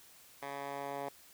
10% pulse tone with band-pass filter sweep, 140.4 Hz, C#3, 22 cents sharp, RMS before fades -41 dBFS, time 0.42-1.09 s, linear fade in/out 5 ms, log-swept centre 1300 to 770 Hz, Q 1.1, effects white hiss -59 dBFS RMS until 1.33 s

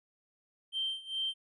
triangle tone with tremolo, 3136 Hz, G7, in tune, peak -27 dBFS, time 0.72-1.34 s, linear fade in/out 50 ms, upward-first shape sine, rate 2.4 Hz, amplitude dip 90%, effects tanh soft clip ceiling -28 dBFS + resampled to 24000 Hz

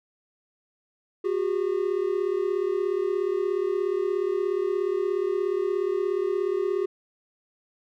triangle tone pair together, 365.7 / 402.6 Hz, F#4 / G4, -20 / +46 cents, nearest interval major second, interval 166 cents, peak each -24 dBFS, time 1.24-6.86 s, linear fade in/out 10 ms, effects none

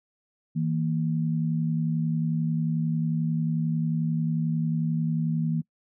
sine tone pair together, 160.6 / 231.8 Hz, E3 / A#3, -45 / -10 cents, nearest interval tritone, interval 635 cents, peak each -24 / -29 dBFS, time 0.55-5.62 s, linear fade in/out 20 ms, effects noise-tail reverb RT60 0.1 s tail -26 dB re dry

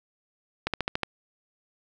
slowing click train, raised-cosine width 0.3 ms, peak -10 dBFS, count 6, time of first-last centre 0.67-1.033 s, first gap 67 ms, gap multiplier 1.04, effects none

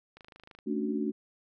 click train, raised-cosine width 0.3 ms, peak -34 dBFS, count 12, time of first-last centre 0.17-0.588 s, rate 26.3 Hz
sine chord, D major seventh, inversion second, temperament equal, 220 / 277.2 / 293.7 / 370 Hz, A3 / C#4 / D4 / F#4, 0 / 0 / 0 / 0 cents, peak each -32 / -36 / -34 / -35 dBFS, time 0.66-1.12 s, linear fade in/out 20 ms
effects none

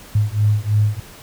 sine beating tone pair, 103.83 / 106.93 Hz, G#2 / A2, 0 / -49 cents, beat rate 3.1 Hz, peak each -17 dBFS, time 0.15-1 s, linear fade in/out 5 ms, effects pink hiss -41 dBFS RMS until 1.22 s

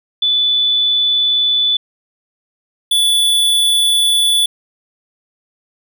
sine / square tone pair in turn, 3481 / 3455 Hz, A7 / A7, -19 / -32 cents, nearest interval unison, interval 13 cents, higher first, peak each -11 dBFS, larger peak neither, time 0.22-1.77 / 2.91-4.46 s, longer neither, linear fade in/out 5 ms, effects none

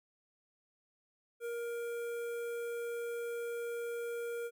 square tone with notch filter, 470.6 Hz, A#4, 16 cents sharp, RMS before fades -39 dBFS, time 1.4-4.51 s, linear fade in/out 50 ms, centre 4600 Hz, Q 0.6, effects none

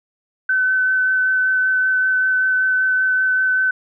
sine tone with vibrato, 1519 Hz, F#6, 45 cents sharp, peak -14 dBFS, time 0.49-3.71 s, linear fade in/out 5 ms, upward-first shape sine, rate 5.2 Hz, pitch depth 10 cents each way, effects none

